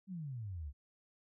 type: exponential sweep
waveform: sine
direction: down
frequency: 200 to 66 Hz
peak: -40 dBFS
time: 0.07-0.73 s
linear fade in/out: 50 ms
effects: none

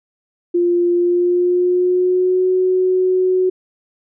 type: tone with pitch glide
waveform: sine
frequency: 349.2 to 370 Hz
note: F4 to F#4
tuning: 0 to 0 cents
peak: -12 dBFS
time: 0.54-3.5 s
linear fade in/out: 10 ms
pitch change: +100 cents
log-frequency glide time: 0.93-2.48 s
effects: none

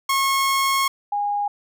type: tone pair in turn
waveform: sawtooth / sine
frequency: 1088 / 818.9 Hz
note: C#6 / G#5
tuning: -33 / -25 cents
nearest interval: perfect fourth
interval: 492 cents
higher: first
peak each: -14 / -20 dBFS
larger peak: first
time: 0.09-0.88 / 1.12-1.48 s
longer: first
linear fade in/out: 5 ms
effects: none

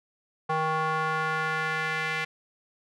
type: tone with band-pass filter sweep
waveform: square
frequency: 157.7 Hz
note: D#3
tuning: 24 cents sharp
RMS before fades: -28 dBFS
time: 0.49-2.25 s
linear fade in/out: 10 ms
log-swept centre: 960 to 2100 Hz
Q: 2.2
effects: none

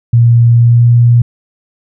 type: tone with pitch glide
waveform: sine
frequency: 117.9 to 119.34 Hz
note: A#2 to A#2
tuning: +20 to +41 cents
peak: -3 dBFS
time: 0.13-1.22 s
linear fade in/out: 5 ms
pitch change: +21 cents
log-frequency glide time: 0.55-0.88 s
effects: none

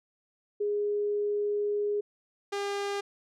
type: tone pair in turn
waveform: sine / sawtooth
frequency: 413.1 / 402.3 Hz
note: G#4 / G4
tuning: -9 / +45 cents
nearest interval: unison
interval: 46 cents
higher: first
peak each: -26 dBFS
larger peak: neither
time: 0.6-2.01 / 2.52-3.01 s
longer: first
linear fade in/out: 10 ms
effects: low-pass 7000 Hz 12 dB/octave

